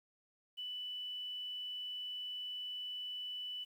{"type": "tone with quantisation", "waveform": "sine", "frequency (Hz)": 2980, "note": "F#7", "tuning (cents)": 12, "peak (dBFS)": -40, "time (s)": [0.57, 3.65], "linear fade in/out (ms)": 20, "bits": 11, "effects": []}